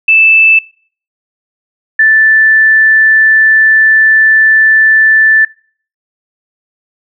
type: tone pair in turn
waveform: sine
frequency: 2637 / 1760 Hz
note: E7 / A6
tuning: 0 / 0 cents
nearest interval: perfect fifth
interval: 700 cents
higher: first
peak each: -3 dBFS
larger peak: neither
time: 0.08-0.59 / 1.99-5.45 s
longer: second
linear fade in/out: 5 ms
effects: noise-tail reverb RT60 0.5 s tail -24 dB re dry